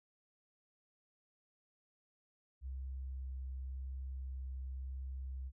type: tone with vibrato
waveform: sine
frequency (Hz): 65.6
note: C2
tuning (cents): +5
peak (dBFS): -40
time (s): 2.61-5.52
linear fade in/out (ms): 50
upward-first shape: sine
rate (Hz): 0.91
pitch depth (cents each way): 8
effects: none